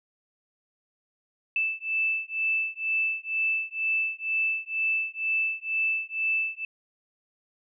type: beating tone pair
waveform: sine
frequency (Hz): 2637 / 2639.1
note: E7 / E7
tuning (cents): 0 / +1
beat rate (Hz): 2.1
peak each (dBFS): -28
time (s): 1.56-6.65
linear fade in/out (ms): 2
effects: none